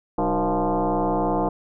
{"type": "tone with frequency modulation", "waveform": "sine", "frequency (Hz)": 200.5, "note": "G3", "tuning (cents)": 39, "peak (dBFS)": -19, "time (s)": [0.18, 1.49], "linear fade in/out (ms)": 5, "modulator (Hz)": 169, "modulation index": 4.6, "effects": []}